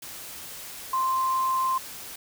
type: tone in noise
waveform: sine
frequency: 1046.5 Hz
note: C6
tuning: in tune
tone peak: -22 dBFS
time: 0.93-1.78 s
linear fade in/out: 5 ms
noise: white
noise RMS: -40 dBFS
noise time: 0.02-2.16 s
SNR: +15 dB
effects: none